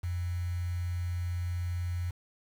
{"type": "tone with quantisation", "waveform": "sine", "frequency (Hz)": 87.9, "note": "F2", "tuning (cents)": 12, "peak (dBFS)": -30, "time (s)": [0.03, 2.11], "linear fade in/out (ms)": 10, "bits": 8, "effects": []}